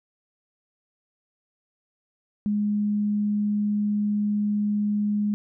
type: tone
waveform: sine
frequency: 207.7 Hz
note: G#3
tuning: in tune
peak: -21 dBFS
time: 2.46-5.34 s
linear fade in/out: 0 ms
effects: none